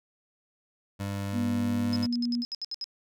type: tone with pitch glide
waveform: 25% pulse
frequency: 99.5 to 100.42 Hz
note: G2 to G2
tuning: +26 to +42 cents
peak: -27 dBFS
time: 0.99-2.07 s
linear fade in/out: 20 ms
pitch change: +16 cents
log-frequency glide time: 1.6-1.87 s
type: tone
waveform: sine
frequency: 240 Hz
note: B3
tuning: 49 cents flat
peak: -26 dBFS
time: 1.32-2.45 s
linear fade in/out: 50 ms
type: tone bursts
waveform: sine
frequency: 5100 Hz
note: D#8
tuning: 42 cents sharp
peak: -31 dBFS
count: 10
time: 1.93-2.842 s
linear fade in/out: 0 ms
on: 30 ms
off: 68 ms
effects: none